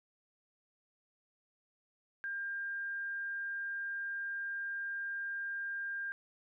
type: tone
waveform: sine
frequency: 1600 Hz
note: G6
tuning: 35 cents sharp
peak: -36 dBFS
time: 2.24-6.12 s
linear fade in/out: 0 ms
effects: none